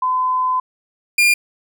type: tone pair in turn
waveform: sine / 40% pulse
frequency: 1018 / 2407 Hz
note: C6 / D7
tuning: -48 / +42 cents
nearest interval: octave + minor third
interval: 1490 cents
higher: second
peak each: -15 / -10 dBFS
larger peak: second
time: 0.02-0.6 / 1.18-1.34 s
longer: first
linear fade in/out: 5 ms
effects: none